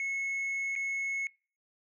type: tone with dropouts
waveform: sine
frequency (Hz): 2188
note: C#7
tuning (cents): -23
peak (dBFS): -28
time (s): 0-1.27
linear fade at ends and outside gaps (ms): 1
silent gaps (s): 0.754-0.761
effects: noise-tail reverb RT60 0.4 s tail -26 dB re dry + tanh soft clip ceiling -30 dBFS